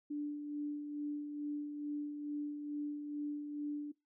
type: tone with tremolo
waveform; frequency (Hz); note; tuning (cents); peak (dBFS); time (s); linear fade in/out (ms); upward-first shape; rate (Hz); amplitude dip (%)
sine; 293.7; D4; 0; -35; 0.1-3.92; 10; sine; 2.3; 45
effects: noise-tail reverb RT60 0.2 s tail -21 dB re dry